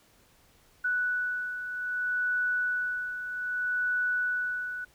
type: beating tone pair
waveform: sine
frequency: 1480 / 1480.63 Hz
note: F#6 / F#6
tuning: 0 / +1 cents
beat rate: 0.63 Hz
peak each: -35 / -28 dBFS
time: 0.84-4.85 s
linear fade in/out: 10 ms
effects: pink hiss -62 dBFS RMS until 4.94 s